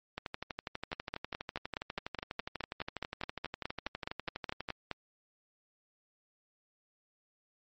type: two click trains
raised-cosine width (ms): 0.3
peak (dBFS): -19 / -21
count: 20 / 56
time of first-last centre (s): 0.93-4.913 / 0.18-4.688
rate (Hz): 4.77 / 12.2
effects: MP3 32 kbps